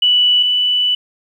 sine tone pair in turn, 2960 / 2974 Hz, F#7 / F#7, 0 / +8 cents, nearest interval unison, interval 8 cents, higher second, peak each -9 / -12 dBFS, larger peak first, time 0.02-0.43 / 0.43-0.95 s, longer second, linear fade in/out 5 ms, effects 8-bit

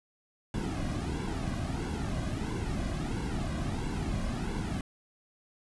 brown noise with flanger, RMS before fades -33 dBFS, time 0.54-4.81 s, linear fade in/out 2 ms, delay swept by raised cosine 1.6 to 2.27 ms, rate 1.5 Hz, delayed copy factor -0.7, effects resampled to 24000 Hz

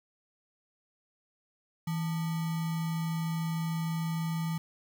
sine tone with sample-and-hold, 163.2 Hz, E3, 17 cents flat, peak -29 dBFS, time 1.87-4.58 s, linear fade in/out 5 ms, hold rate 1050 Hz, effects none

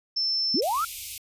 sine tone, 5320 Hz, E8, 15 cents sharp, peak -23 dBFS, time 0.16-0.61 s, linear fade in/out 10 ms
sine linear sweep, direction up, 200 to 1407 Hz, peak -23 dBFS, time 0.54-0.85 s, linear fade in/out 5 ms
white band-stop noise, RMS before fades -36 dBFS, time 0.62-1.18 s, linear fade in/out 2 ms, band 110 to 2200 Hz, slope 96 dB/octave
effects resampled to 32000 Hz

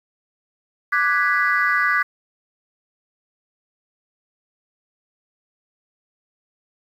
sine chord, G# half-diminished seventh, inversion second, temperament equal, 1174.7 / 1480 / 1661.2 / 1975.5 Hz, D6 / F#6 / G#6 / B6, 0 / 0 / 0 / 0 cents, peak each -21 dBFS, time 0.92-2.03 s, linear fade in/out 10 ms, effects tanh soft clip ceiling -8 dBFS + 8-bit

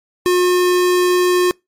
square tone, 359.7 Hz, F#4, 49 cents flat, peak -12 dBFS, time 0.26-1.51 s, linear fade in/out 0 ms, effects noise-tail reverb RT60 0.2 s tail -26 dB re dry + MP3 64 kbps

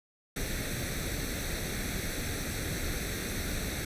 pink noise with comb filter, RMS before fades -34 dBFS, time 0.36-3.85 s, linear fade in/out 5 ms, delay 0.5 ms, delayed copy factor +0.7, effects resampled to 32000 Hz

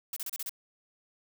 blue noise bursts, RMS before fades -36 dBFS, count 6, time 0.13-0.494 s, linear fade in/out 2 ms, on 34 ms, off 32 ms, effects none

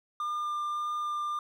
triangle tone with vibrato, 1200 Hz, D6, 37 cents sharp, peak -28 dBFS, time 0.2-1.39 s, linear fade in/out 2 ms, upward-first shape triangle, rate 1.7 Hz, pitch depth 9 cents each way, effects none

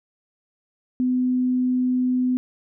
sine tone, 252.4 Hz, B3, 38 cents sharp, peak -18 dBFS, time 1-2.37 s, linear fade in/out 0 ms, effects none

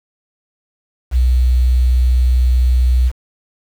sine tone with quantisation, 62.3 Hz, B1, 16 cents sharp, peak -9 dBFS, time 1.11-3.12 s, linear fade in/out 50 ms, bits 6, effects none

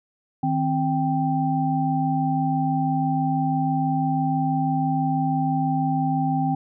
sine tone cluster, 156.3 / 262.4 / 784 Hz, D#3 / C4 / G5, +8 / +5 / 0 cents, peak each -24 dBFS, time 0.43-6.55 s, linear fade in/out 5 ms, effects none

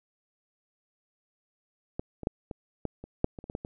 clicks, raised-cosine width 2 ms, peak -18 / -25 / -13 / -23 / -17 / -28 / -9 / -27 / -30 / -24 / -19 / -24 dBFS, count 12, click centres 1.995 / 2.233 / 2.271 / 2.512 / 2.853 / 3.04 / 3.244 / 3.388 / 3.441 / 3.499 / 3.551 / 3.649 s, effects none

